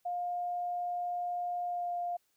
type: tone with pitch glide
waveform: sine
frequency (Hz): 708 to 702.3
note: F5 to F5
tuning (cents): +23 to +10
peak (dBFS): -32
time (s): 0.05-2.17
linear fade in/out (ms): 10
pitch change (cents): -13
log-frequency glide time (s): 1.64-1.92
effects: white hiss -75 dBFS RMS until 2.36 s